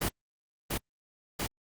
pink noise with echo, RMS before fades -29 dBFS, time 0.01-0.09 s, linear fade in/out 10 ms, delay 690 ms, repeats 2, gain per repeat -2 dB, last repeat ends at 1.47 s, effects Opus 24 kbps

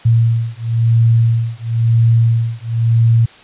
sine beating tone pair, 114.7 / 115.68 Hz, A#2 / A#2, -28 / -13 cents, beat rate 0.98 Hz, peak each -13 dBFS, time 0.05-3.26 s, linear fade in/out 10 ms, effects white hiss -41 dBFS RMS until 3.43 s + resampled to 8000 Hz

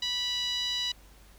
10% pulse tone with band-pass filter, 982 Hz, B5, 10 cents flat, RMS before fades -31 dBFS, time 0.02-0.92 s, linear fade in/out 5 ms, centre 3600 Hz, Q 3.5, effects added 50 Hz sine -54 dBFS peak until 1.38 s + pink hiss -58 dBFS RMS until 1.38 s

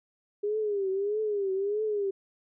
sine tone with vibrato, 406.1 Hz, G#4, 39 cents flat, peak -26 dBFS, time 0.43-2.11 s, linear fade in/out 10 ms, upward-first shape triangle, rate 1.6 Hz, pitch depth 130 cents each way, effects none

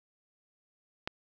click, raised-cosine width 0.3 ms, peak -17 dBFS, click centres 1.075 s, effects 8-bit

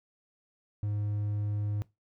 triangle tone, 103.83 Hz, G#2, in tune, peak -27 dBFS, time 0.83-1.82 s, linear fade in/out 0 ms, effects noise-tail reverb RT60 0.2 s tail -20 dB re dry

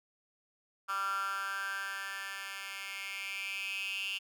10% pulse tone with high-pass filter sweep, 196 Hz, G3, in tune, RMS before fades -38 dBFS, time 0.88-4.19 s, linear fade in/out 20 ms, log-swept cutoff 1300 to 2800 Hz, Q 9.1, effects none

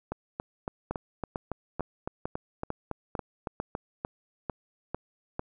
two click trains, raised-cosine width 1 ms, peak -17 / -18 dBFS, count 11 / 14, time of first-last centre 0.91-5.394 / 0.12-3.751 s, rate 2.23 / 3.58 Hz, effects none

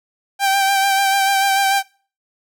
sawtooth tone with vibrato, 784 Hz, G5, in tune, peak -10 dBFS, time 0.39-1.83 s, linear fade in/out 50 ms, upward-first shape sine, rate 6.8 Hz, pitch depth 26 cents each way, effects noise-tail reverb RT60 0.4 s tail -24 dB re dry

